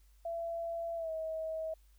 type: tone with pitch glide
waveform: sine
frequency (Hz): 672 to 639.8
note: E5 to D#5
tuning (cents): +33 to +48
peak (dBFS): -35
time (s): 0.25-1.74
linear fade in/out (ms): 5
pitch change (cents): -85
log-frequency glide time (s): 0.96-1.11
effects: added 50 Hz sine -60 dBFS peak until 1.98 s + white hiss -73 dBFS RMS until 1.98 s